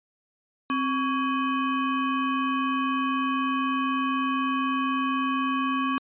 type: ring-modulated tone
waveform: square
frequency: 694 Hz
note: F5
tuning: 11 cents flat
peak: -21 dBFS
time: 0.7-5.98 s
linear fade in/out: 0 ms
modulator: 430 Hz
effects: resampled to 8000 Hz